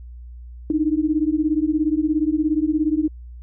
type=beating tone pair; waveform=sine; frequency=300 / 317 Hz; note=D4 / D#4; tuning=+37 / +32 cents; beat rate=17 Hz; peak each=-20 dBFS; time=0.7-3.08 s; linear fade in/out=2 ms; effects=added 60 Hz sine -35 dBFS peak until 3.42 s